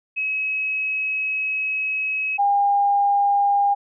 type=tone pair in turn; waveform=sine; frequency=2560 / 806.3 Hz; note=D#7 / G5; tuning=+49 / +49 cents; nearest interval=octave + minor sixth; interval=2000 cents; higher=first; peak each=-21 / -15 dBFS; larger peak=second; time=0.16-2.38 / 2.38-3.75 s; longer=first; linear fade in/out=20 ms; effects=none